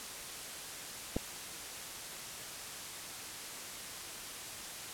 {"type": "clicks", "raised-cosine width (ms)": 2, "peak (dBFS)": [-29, -18], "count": 2, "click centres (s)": [1.162, 1.166], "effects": ["white hiss -44 dBFS RMS until 4.93 s", "low-pass 11000 Hz 12 dB/octave"]}